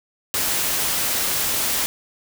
white noise, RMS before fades -22 dBFS, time 0.34-1.86 s, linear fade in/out 0 ms, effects none

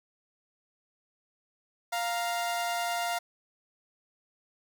sawtooth tone pair together, 698.5 / 934.5 Hz, F5 / A#5, 0 / +4 cents, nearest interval perfect fourth, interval 504 cents, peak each -26 / -32 dBFS, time 1.92-3.19 s, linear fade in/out 10 ms, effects none

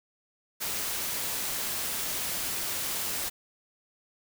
white noise, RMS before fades -32 dBFS, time 0.6-3.3 s, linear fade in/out 20 ms, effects none

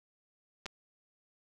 clicks, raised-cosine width 0.2 ms, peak -23 dBFS, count 2, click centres 0.658 / 0.663 s, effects 10-bit

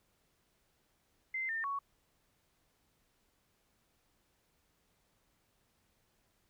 sine tone with pitch steps, 2075 / 1807 / 1115 Hz, C7 / A6 / C#6, -15 / +46 / +10 cents, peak -34 dBFS, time 1.34-1.79 s, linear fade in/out 5 ms, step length 150 ms, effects pink hiss -75 dBFS RMS until 6.49 s

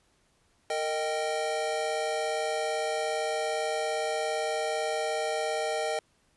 square chord, Eb major, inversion second, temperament equal with one note detuned, 458.9 / 622.3 / 784 Hz, Bb4 / Eb5 / G5, -27 / 0 / 0 cents, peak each -34 / -32 / -34 dBFS, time 0.7-5.99 s, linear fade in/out 2 ms, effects pink hiss -68 dBFS RMS until 6.36 s + resampled to 24000 Hz

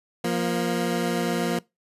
20% pulse tone pair together, 174.61 / 235.6 Hz, F3 / A#3, 0 / +19 cents, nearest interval perfect fourth, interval 519 cents, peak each -21 dBFS, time 0.24-1.59 s, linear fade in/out 5 ms, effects noise-tail reverb RT60 0.2 s tail -22 dB re dry + resampled to 32000 Hz

